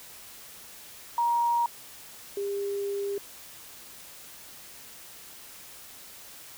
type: tone pair in turn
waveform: sine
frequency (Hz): 944 / 400.9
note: A#5 / G4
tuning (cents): +22 / +39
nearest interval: octave + minor third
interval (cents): 1483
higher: first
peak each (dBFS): -22 / -28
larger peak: first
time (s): 1.18-1.66 / 2.37-3.18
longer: second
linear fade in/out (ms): 2
effects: white hiss -47 dBFS RMS until 6.57 s